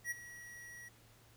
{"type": "tone with ADSR envelope", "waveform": "square", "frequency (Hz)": 1917, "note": "A#6", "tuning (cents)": 48, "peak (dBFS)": -35, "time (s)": [0.04, 0.89], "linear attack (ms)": 69, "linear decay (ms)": 20, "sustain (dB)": -15, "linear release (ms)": 11, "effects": ["added 113 Hz sine -65 dBFS peak until 1.36 s", "pink hiss -65 dBFS RMS until 1.36 s"]}